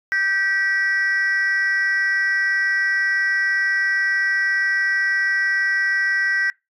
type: tone pair together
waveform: sine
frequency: 1563.1 / 1937 Hz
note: G6 / B6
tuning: -5 / -34 cents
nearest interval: major third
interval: 371 cents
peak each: -18 dBFS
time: 0.12-6.5 s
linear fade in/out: 0 ms
effects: noise-tail reverb RT60 0.2 s tail -23 dB re dry + tanh soft clip ceiling -14 dBFS